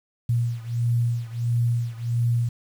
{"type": "beating tone pair", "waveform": "sine", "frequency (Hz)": [118, 119.5], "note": ["A#2", "A#2"], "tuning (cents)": [22, 43], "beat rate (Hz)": 1.5, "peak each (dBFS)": [-23, -25], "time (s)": [0.29, 2.49], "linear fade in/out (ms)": 5, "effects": ["8-bit"]}